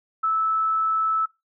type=tone; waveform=sine; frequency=1309 Hz; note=E6; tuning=13 cents flat; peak=-19 dBFS; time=0.23-1.26 s; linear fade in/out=10 ms; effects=noise-tail reverb RT60 0.2 s tail -19 dB re dry